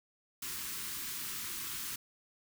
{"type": "band-stop noise", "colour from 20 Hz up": "white", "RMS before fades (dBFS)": -40, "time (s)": [0.42, 1.96], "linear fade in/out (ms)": 5, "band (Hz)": [400, 980], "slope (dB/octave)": 48, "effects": []}